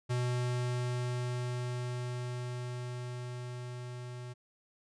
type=tone with level ramp; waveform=square; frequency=123.47 Hz; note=B2; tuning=in tune; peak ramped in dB=-30 to -42 dBFS; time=0.09-4.34 s; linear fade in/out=20 ms; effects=resampled to 22050 Hz